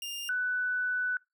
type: tone pair in turn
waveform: sawtooth / sine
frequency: 2807 / 1492.1 Hz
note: F7 / F#6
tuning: +8 / +14 cents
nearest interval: major seventh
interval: 1094 cents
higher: first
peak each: -32 / -27 dBFS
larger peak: second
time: 0.02-0.29 / 0.29-1.17 s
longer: second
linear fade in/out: 2 ms
effects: noise-tail reverb RT60 0.2 s tail -23 dB re dry